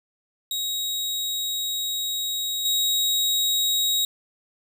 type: tone with level steps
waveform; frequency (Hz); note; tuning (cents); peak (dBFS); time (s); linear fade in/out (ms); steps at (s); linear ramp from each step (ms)
sawtooth; 3800; A#7; +33; -22 / -17; 0.51-4.05; 2; 2.65; 5
effects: none